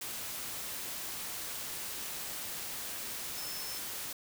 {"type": "tone in noise", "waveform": "sine", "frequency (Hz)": 5274, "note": "E8", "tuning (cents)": 0, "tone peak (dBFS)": -43, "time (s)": [3.37, 3.79], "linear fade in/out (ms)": 5, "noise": "white", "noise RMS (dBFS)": -40, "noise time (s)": [0.01, 4.13], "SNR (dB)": -6, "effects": []}